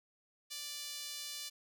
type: tone with high-pass filter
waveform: sawtooth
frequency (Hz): 587.3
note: D5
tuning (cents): 0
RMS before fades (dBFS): -44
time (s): 0.5-1.5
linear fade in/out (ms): 20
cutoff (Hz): 4000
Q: 1.5
effects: none